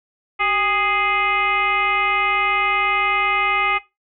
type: tone with frequency modulation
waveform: sine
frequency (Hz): 1661.2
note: G#6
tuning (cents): 0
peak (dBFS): -16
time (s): 0.39-3.79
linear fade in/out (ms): 20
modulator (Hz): 426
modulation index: 2.2
effects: noise-tail reverb RT60 0.2 s tail -17 dB re dry